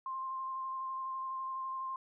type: tone with vibrato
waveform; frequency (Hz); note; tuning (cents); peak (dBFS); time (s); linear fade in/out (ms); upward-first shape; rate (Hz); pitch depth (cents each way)
sine; 1054; C6; +12; -36; 0.06-1.96; 2; square; 12; 10
effects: none